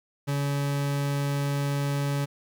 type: tone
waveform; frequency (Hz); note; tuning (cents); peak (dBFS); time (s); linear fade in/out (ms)
40% pulse; 141.7; C#3; +38; -24; 0.27-2.26; 20
effects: 11-bit